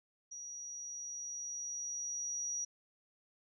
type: tone with level ramp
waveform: sine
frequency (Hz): 5780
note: F#8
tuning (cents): -41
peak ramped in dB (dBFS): -44 to -35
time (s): 0.31-2.65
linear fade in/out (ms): 10
effects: none